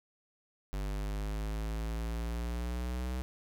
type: exponential sweep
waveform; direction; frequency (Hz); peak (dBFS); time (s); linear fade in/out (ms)
square; up; 49 to 63.5; -34; 0.73-3.22; 0
effects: none